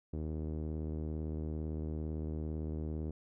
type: tone with low-pass filter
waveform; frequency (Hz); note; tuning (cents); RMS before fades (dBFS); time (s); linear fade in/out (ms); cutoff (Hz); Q
sawtooth; 77.78; D#2; 0; -38; 0.13-3.11; 5; 380; 1.6
effects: none